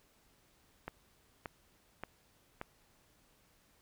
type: click train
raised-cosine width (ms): 0.5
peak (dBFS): -25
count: 4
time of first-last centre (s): 0.88-2.614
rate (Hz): 1.73
effects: pink hiss -69 dBFS RMS until 3.81 s